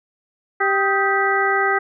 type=harmonic tone with a mistuned harmonic; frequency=392 Hz; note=G4; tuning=in tune; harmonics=1 / 2 / 3 / 4 / 5; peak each=-22 / -22 / -22 / -22 / -22 dBFS; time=0.6-1.79 s; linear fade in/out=10 ms; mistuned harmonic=3; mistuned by=+110 cents; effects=none